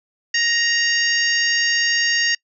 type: harmonic tone with a mistuned harmonic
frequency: 935 Hz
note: A#5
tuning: 5 cents sharp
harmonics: 2 / 3 / 4 / 5 / 6 / 7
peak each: -19 / -23 / -34 / -25 / -25 / -27 dBFS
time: 0.34-2.35 s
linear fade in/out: 5 ms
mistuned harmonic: 6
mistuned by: -21 cents
effects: noise-tail reverb RT60 0.1 s tail -26 dB re dry